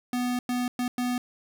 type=tone bursts at uneven times; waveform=square; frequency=246.9 Hz; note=B3; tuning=in tune; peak=-26 dBFS; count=4; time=0.13-0.39 / 0.49-0.68 / 0.79-0.88 / 0.98-1.18 s; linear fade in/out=2 ms; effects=none